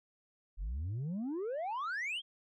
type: exponential sweep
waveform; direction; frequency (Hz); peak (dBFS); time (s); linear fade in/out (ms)
sine; up; 41.42 to 3322; -32; 0.57-2.22; 50
effects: tanh soft clip ceiling -34 dBFS